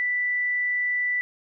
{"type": "tone", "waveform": "sine", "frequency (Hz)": 1975.5, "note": "B6", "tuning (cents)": 0, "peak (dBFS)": -22, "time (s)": [0, 1.21], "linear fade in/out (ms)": 0, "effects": []}